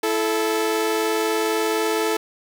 sawtooth tone pair together, 332.2 / 436.3 Hz, E4 / A4, +13 / -15 cents, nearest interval perfect fourth, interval 472 cents, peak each -21 / -17 dBFS, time 0.03-2.17 s, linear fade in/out 5 ms, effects none

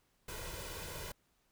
pink noise with comb filter, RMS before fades -44 dBFS, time 0.28-1.12 s, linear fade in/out 5 ms, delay 2 ms, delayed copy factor +0.65, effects pink hiss -75 dBFS RMS until 1.51 s

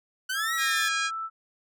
sawtooth linear two-way sweep, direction up then down, 1480 to 1931 to 1707 Hz, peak -24 dBFS, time 0.29-0.89 s, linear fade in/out 10 ms, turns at 0.54 s
sine tone, 1322 Hz, E6, 5 cents sharp, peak -30 dBFS, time 0.34-1.3 s, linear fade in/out 50 ms
harmonic tone, 815 Hz, G#5, 33 cents flat, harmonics 2 / 3 / 4 / 5 / 6 / 7 / 8 / 9 / 10, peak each -29 / -33 / -35 / -37 / -39 / -40 / -41 / -42 / -43 dBFS, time 0.57-1.11 s, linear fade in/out 50 ms
effects none

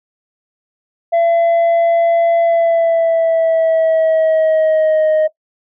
sine tone with pitch glide, 675 to 622.6 Hz, E5 to D#5, +41 to +1 cents, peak -7 dBFS, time 1.12-5.28 s, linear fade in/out 20 ms, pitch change -140 cents, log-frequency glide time 2.4-5.09 s, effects noise-tail reverb RT60 0.1 s tail -17 dB re dry + tanh soft clip ceiling -9 dBFS

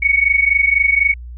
sine tone pair together, 2217 / 2241 Hz, C#7 / C#7, 0 / +18 cents, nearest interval unison, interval 18 cents, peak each -14 dBFS, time 0.02-1.14 s, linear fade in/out 10 ms, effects added 60 Hz sine -29 dBFS peak until 1.37 s

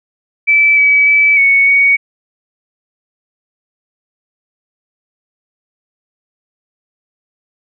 sine tone with pitch steps, 2314 / 2283 / 2302 / 2220 / 2239 Hz, D7 / D7 / D7 / C#7 / C#7, -26 / -50 / -35 / +2 / +17 cents, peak -6 dBFS, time 0.47-1.97 s, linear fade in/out 20 ms, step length 300 ms, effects none

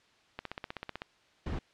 click train, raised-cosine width 0.3 ms, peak -21 dBFS, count 11, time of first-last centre 0.39-1.019 s, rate 15.9 Hz
brown noise, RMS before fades -35 dBFS, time 1.46-1.59 s, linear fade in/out 5 ms
effects white hiss -65 dBFS RMS until 1.73 s + low-pass 4000 Hz 12 dB/octave

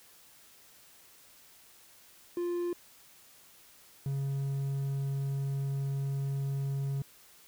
triangle tone pair in turn, 349.2 / 137.78 Hz, F4 / C#3, 0 / -10 cents, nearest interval octave + major third, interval 1610 cents, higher first, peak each -28 dBFS, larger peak neither, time 2.37-2.73 / 4.06-7.02 s, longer second, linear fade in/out 2 ms, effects white hiss -58 dBFS RMS until 7.47 s

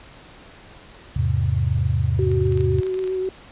sine chord, E augmented, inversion none, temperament equal, 82.41 / 103.83 / 130.81 Hz, E2 / G#2 / B#2, 0 / 0 / 0 cents, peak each -22 / -22 / -22 dBFS, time 1.16-2.81 s, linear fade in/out 5 ms
sine tone with vibrato, 374.3 Hz, F#4, 20 cents sharp, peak -21 dBFS, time 2.19-3.29 s, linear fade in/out 2 ms, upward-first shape sine, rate 7.7 Hz, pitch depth 17 cents each way
clicks, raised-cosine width 0.2 ms, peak -22 dBFS, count 11, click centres 2.316 / 2.523 / 2.575 / 2.608 / 2.786 / 2.833 / 2.867 / 2.942 / 2.991 / 3.04 / 3.076 s
effects pink hiss -45 dBFS RMS until 3.51 s + resampled to 8000 Hz

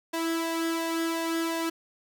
sawtooth tone with flanger, 329.6 Hz, E4, in tune, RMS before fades -29 dBFS, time 0.13-1.7 s, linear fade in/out 10 ms, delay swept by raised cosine 1.9 to 2.45 ms, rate 2.8 Hz, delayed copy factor +0.6, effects none

